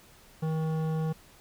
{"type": "tone with hard clipping", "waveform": "sine", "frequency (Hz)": 158.7, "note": "D#3", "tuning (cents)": 35, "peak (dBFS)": -29, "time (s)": [0.42, 1.13], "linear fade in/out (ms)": 10, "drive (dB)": 13, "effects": ["pink hiss -56 dBFS RMS until 1.4 s"]}